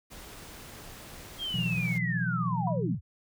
pink noise, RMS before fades -46 dBFS, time 0.1-1.99 s, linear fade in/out 20 ms
sine linear sweep, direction down, 3275 to 52.5 Hz, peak -31 dBFS, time 1.38-3.01 s, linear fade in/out 50 ms
sine chord, B suspended fourth, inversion none, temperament equal with one note detuned, 123.47 / 164.81 / 180.88 Hz, B2 / E3 / F#3, 0 / 0 / -39 cents, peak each -32 dBFS, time 1.54-2.95 s, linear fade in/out 5 ms
sine tone with exponential decay, 974 Hz, B5, 24 cents flat, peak -28 dBFS, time 2.67-2.83 s, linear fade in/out 5 ms, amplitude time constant 34 ms
effects none

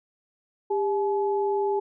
sine tone pair together, 400 / 853.2 Hz, G4 / G#5, +35 / +46 cents, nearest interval octave + minor second, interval 1311 cents, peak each -23 / -28 dBFS, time 0.7-1.8 s, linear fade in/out 10 ms, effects none

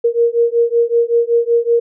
sine beating tone pair, 466.2 / 471.5 Hz, A#4 / A#4, 0 / +20 cents, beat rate 5.3 Hz, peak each -14 dBFS, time 0.04-1.8 s, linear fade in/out 10 ms, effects none

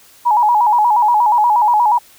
sine tone with vibrato, 902 Hz, A5, 43 cents sharp, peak -9 dBFS, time 0.25-1.99 s, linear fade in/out 20 ms, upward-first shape square, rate 8.4 Hz, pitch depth 110 cents each way, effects white hiss -46 dBFS RMS until 2.18 s

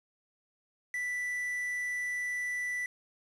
triangle tone with quantisation, 1975.5 Hz, B6, in tune, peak -30 dBFS, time 0.94-2.86 s, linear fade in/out 2 ms, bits 8, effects low-pass 12000 Hz 12 dB/octave

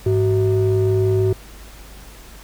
triangle ring-modulated tone, 136.5 Hz, C#3, 26 cents flat, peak -9 dBFS, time 0.06-1.33 s, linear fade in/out 5 ms, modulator 240 Hz, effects added 50 Hz sine -40 dBFS peak until 2.43 s + pink hiss -43 dBFS RMS until 2.43 s

